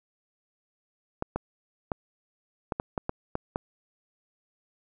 clicks, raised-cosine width 1 ms, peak -14 dBFS, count 9, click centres 1.224 / 1.36 / 1.918 / 2.722 / 2.799 / 2.978 / 3.094 / 3.354 / 3.559 s, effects none

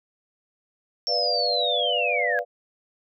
sine linear sweep, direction down, 5490 to 1609 Hz, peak -23 dBFS, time 1.07-2.39 s, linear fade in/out 0 ms
sine chord, B diminished, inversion none, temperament equal, 493.9 / 587.3 / 698.5 Hz, B4 / D5 / F5, 0 / 0 / 0 cents, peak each -28 dBFS, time 1.07-2.45 s, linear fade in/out 50 ms
effects none

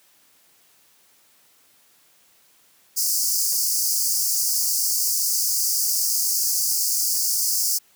pink high-pass noise, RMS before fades -22 dBFS, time 2.96-7.79 s, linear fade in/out 20 ms, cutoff 4700 Hz, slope 96 dB/octave, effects white hiss -58 dBFS RMS until 7.95 s + high-pass 100 Hz 12 dB/octave

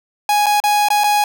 45% pulse tone with dropouts, 830.6 Hz, G#5, in tune, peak -12 dBFS, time 0.29-1.24 s, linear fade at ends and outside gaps 2 ms, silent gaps 0.46-0.465 / 0.602-0.638 / 0.886-0.903 / 1.037-1.041 s, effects none

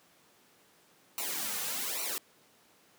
white noise with flanger, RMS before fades -35 dBFS, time 1.18-2.18 s, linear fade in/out 0 ms, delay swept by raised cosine 0.59 to 3.09 ms, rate 1.2 Hz, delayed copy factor -0.9, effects pink hiss -63 dBFS RMS until 2.98 s + high-pass 200 Hz 12 dB/octave

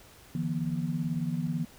sine tone cluster, 151.2 / 169.4 / 239.9 Hz, D#3 / E3 / A#3, -49 / +48 / +50 cents, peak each -33 / -31 / -34 dBFS, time 0.35-1.65 s, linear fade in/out 2 ms, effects pink hiss -54 dBFS RMS until 1.78 s

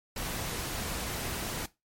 pink noise, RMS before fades -35 dBFS, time 0.16-1.66 s, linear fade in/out 5 ms, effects noise-tail reverb RT60 0.2 s tail -17 dB re dry + MP3 64 kbps

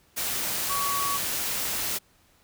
sine tone in noise, 1125 Hz, C#6, 25 cents sharp, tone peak -27 dBFS, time 0.69-1.18 s, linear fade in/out 20 ms, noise white, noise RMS -29 dBFS, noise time 0.16-1.99 s, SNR -1 dB, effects pink hiss -62 dBFS RMS until 2.43 s

